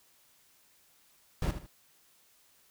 brown noise with echo, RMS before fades -30 dBFS, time 1.42-1.51 s, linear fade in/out 2 ms, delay 77 ms, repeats 2, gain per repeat -10 dB, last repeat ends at 1.664 s, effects white hiss -65 dBFS RMS until 2.7 s

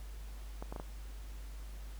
clicks, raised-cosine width 1 ms, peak -28 dBFS, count 4, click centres 0.625 / 0.725 / 0.762 / 0.799 s, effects added 50 Hz sine -43 dBFS peak until 1.99 s + pink hiss -58 dBFS RMS until 1.99 s

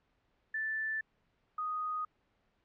sine tone pair in turn, 1760 / 1244.5 Hz, A6 / D#6, 0 / 0 cents, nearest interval tritone, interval 600 cents, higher first, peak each -32 / -33 dBFS, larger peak first, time 0.54-1.01 / 1.58-2.05 s, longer neither, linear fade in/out 5 ms, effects pink hiss -75 dBFS RMS until 2.64 s + low-pass 3000 Hz 12 dB/octave

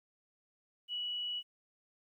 sine tone, 2937 Hz, F#7, 13 cents flat, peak -35 dBFS, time 0.88-1.43 s, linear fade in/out 50 ms, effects 12-bit

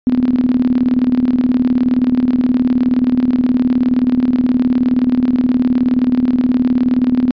sine tone with tremolo, 250.9 Hz, B3, 28 cents sharp, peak -8 dBFS, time 0.07-7.31 s, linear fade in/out 0 ms, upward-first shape square, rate 19 Hz, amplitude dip 65%, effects resampled to 11025 Hz

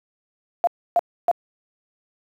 sine tone bursts, 694 Hz, F5, 11 cents flat, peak -13 dBFS, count 3, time 0.64-1.313 s, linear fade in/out 0 ms, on 31 ms, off 290 ms, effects high-pass 400 Hz 12 dB/octave + 8-bit

